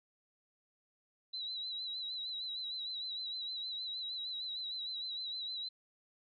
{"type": "tone with vibrato", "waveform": "sine", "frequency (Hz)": 3951, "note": "B7", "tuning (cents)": 0, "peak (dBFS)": -38, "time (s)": [1.33, 5.69], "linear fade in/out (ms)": 10, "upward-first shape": "sine", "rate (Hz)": 6.5, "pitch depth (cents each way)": 57, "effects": []}